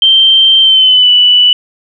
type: tone with pitch glide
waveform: sine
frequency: 3136 to 2967 Hz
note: G7 to F#7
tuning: 0 to +4 cents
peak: -3 dBFS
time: 0.02-1.53 s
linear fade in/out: 2 ms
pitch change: -96 cents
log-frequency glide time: 0.61-1.1 s
effects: none